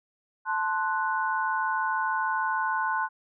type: chord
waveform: sine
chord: F# diminished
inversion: first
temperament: equal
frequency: 880 / 1046.5 / 1480 Hz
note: A5 / C6 / F#6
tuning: 0 / 0 / 0 cents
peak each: -29 dBFS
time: 0.45-3.09 s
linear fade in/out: 50 ms
effects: none